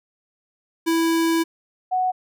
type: tone pair in turn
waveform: square / sine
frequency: 329.6 / 739.9 Hz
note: E4 / F#5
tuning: 0 / 0 cents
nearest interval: octave + major second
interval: 1400 cents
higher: second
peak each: -18 dBFS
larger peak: neither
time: 0.86-1.44 / 1.91-2.12 s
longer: first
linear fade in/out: 20 ms
effects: none